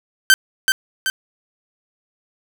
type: tone with echo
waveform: sawtooth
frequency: 1550 Hz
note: G6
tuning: 20 cents flat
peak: -4 dBFS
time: 0.3-0.34 s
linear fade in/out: 0 ms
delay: 380 ms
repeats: 2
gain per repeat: -5 dB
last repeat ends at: 1.1 s
effects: none